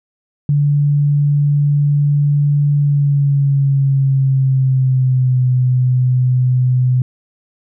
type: tone with pitch glide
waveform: sine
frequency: 144.8 to 126.79 Hz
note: D3 to B2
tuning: -24 to +46 cents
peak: -10 dBFS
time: 0.49-7.02 s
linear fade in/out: 2 ms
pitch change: -230 cents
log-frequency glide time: 2.75-5.45 s
effects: none